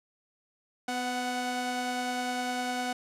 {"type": "tone pair together", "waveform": "sawtooth", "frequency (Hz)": [250.3, 741], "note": ["B3", "F#5"], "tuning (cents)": [23, 2], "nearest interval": "octave + perfect fifth", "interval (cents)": 1879, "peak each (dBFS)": [-30, -28], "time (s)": [0.88, 2.93], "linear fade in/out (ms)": 5, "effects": ["low-pass 10000 Hz 12 dB/octave"]}